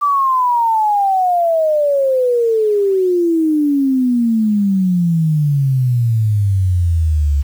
sine exponential sweep, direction down, 1174.7 to 69.3 Hz, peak -11 dBFS, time 0.01-7.43 s, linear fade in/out 20 ms, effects 7-bit

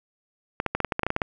clicks, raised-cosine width 0.5 ms, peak -9 dBFS, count 12, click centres 0.601 / 0.663 / 0.75 / 0.803 / 0.847 / 0.922 / 0.994 / 1.033 / 1.066 / 1.104 / 1.164 / 1.218 s, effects none

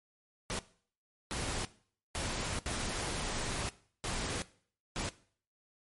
pink noise bursts at uneven times, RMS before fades -36 dBFS, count 6, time 0.5-0.59 / 1.31-1.65 / 2.15-2.59 / 2.66-3.69 / 4.04-4.42 / 4.96-5.09 s, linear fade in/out 0 ms, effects noise-tail reverb RT60 0.5 s tail -18 dB re dry + MP3 48 kbps

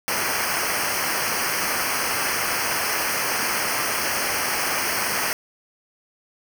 pink noise with comb filter, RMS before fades -24 dBFS, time 0.08-5.33 s, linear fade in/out 0 ms, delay 0.27 ms, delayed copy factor -1, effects none

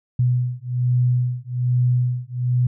sine beating tone pair, 123.47 / 124.67 Hz, B2 / B2, 0 / +17 cents, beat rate 1.2 Hz, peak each -20 dBFS, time 0.19-2.67 s, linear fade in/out 5 ms, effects none

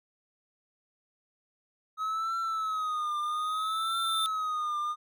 triangle tone with vibrato, 1271 Hz, D#6, 36 cents sharp, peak -27 dBFS, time 1.97-4.96 s, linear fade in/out 50 ms, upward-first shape triangle, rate 0.62 Hz, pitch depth 110 cents each way
square tone with exponential growth, 3579 Hz, A7, 29 cents sharp, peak -28 dBFS, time 2.23-4.26 s, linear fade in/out 0 ms, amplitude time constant 440 ms
effects none

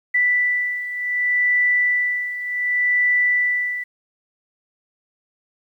sine beating tone pair, 1975.5 / 1976.17 Hz, B6 / B6, 0 / +1 cents, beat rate 0.67 Hz, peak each -18 / -23 dBFS, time 0.14-3.84 s, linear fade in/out 10 ms, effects 9-bit

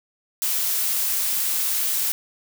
blue noise, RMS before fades -23 dBFS, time 0.42-2.12 s, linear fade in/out 0 ms, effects none

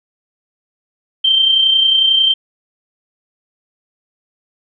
sine tone with amplitude modulation, 3136 Hz, G7, in tune, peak -7 dBFS, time 1.24-2.34 s, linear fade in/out 10 ms, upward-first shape sine, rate 31.1 Hz, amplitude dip 45%, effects none

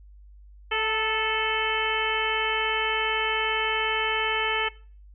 harmonic tone with a mistuned harmonic, 437.4 Hz, A4, 10 cents flat, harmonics 1 / 2 / 3 / 4 / 5 / 6 / 7, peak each -31 / -31 / -31 / -31 / -31 / -31 / -31 dBFS, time 0.71-4.69 s, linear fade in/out 10 ms, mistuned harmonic 2, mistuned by +26 cents, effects noise-tail reverb RT60 0.4 s tail -19 dB re dry + added 50 Hz sine -46 dBFS peak until 5.14 s

